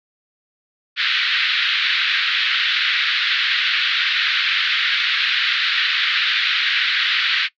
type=band-pass noise; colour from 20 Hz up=white; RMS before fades=-19 dBFS; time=0.96-7.49 s; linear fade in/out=50 ms; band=1400 to 4000 Hz; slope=48 dB/octave; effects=noise-tail reverb RT60 0.1 s tail -20 dB re dry